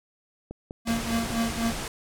click train, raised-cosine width 2 ms, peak -23 dBFS, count 6, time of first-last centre 0.51-1.504 s, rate 5.03 Hz
square tone with tremolo, 229.8 Hz, A#3, 25 cents flat, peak -23 dBFS, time 0.85-1.74 s, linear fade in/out 50 ms, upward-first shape triangle, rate 4 Hz, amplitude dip 95%
pink low-pass noise, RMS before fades -33 dBFS, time 0.87-1.88 s, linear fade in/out 2 ms, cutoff 11000 Hz, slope 24 dB/octave
effects none

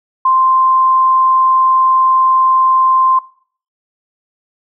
sine tone, 1045 Hz, C6, 2 cents flat, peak -8 dBFS, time 0.25-3.19 s, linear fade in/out 5 ms, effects noise-tail reverb RT60 0.5 s tail -19 dB re dry

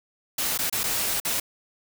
white noise with dropouts, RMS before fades -26 dBFS, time 0.38-1.4 s, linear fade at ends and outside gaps 5 ms, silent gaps 0.577-0.588 / 0.698-0.725 / 0.834-0.838 / 1.201-1.249 s, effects none

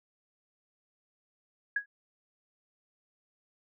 sine tone with exponential decay, 1661.2 Hz, G#6, in tune, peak -23 dBFS, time 1.76-1.86 s, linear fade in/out 5 ms, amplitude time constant 21 ms, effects none

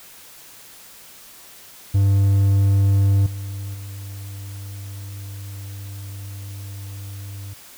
triangle tone with level steps, 98.8 Hz, G2, 14 cents sharp, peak -11 / -25 / -29 dBFS, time 1.94-7.54 s, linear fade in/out 10 ms, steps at 3.26 / 3.74 s, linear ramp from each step 5 ms, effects white hiss -44 dBFS RMS until 7.77 s

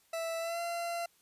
40% pulse tone with pitch glide, 659.3 to 684.5 Hz, E5 to F5, 0 to -35 cents, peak -33 dBFS, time 0.13-1.06 s, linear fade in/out 5 ms, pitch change +65 cents, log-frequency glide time 0.39-0.6 s, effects white hiss -68 dBFS RMS until 1.21 s + resampled to 32000 Hz

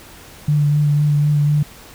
sine tone with vibrato, 147.4 Hz, D3, 7 cents sharp, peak -12 dBFS, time 0.48-1.63 s, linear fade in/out 5 ms, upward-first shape sine, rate 4 Hz, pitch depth 18 cents each way, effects pink hiss -41 dBFS RMS until 1.94 s

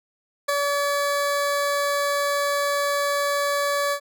20% pulse tone with ADSR envelope, 571 Hz, D5, 49 cents flat, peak -13 dBFS, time 0.48-4 s, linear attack 12 ms, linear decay 10 ms, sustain -3 dB, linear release 76 ms, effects none

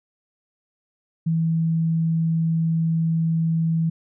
sine tone, 163.3 Hz, E3, 16 cents flat, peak -18 dBFS, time 1.26-3.9 s, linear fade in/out 10 ms, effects none

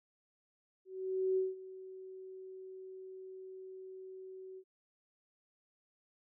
sine tone with ADSR envelope, 376.8 Hz, F#4, 32 cents sharp, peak -28 dBFS, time 0.85-4.64 s, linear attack 520 ms, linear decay 180 ms, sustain -18 dB, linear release 63 ms, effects none

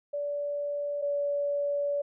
sine tone pair in turn, 578 / 573.3 Hz, D5 / D5, -28 / -42 cents, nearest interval unison, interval 14 cents, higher first, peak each -29 / -26 dBFS, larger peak second, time 0.13-1.02 / 1.02-2.02 s, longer second, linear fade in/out 10 ms, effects none

